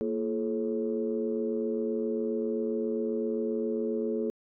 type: tone cluster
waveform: sine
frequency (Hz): 230.6 / 341.8 / 429.3 / 545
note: A#3 / F4 / A4 / C#5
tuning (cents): -19 / -37 / -43 / -29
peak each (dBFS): -32 / -34 / -30 / -39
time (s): 0.01-4.3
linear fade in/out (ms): 0
effects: tanh soft clip ceiling -17 dBFS